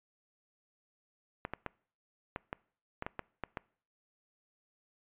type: clicks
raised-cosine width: 0.5 ms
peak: -21 dBFS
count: 10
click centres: 1.451 / 1.536 / 1.663 / 2.361 / 2.529 / 3.024 / 3.065 / 3.193 / 3.437 / 3.572 s
effects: noise-tail reverb RT60 0.5 s tail -24 dB re dry + resampled to 8000 Hz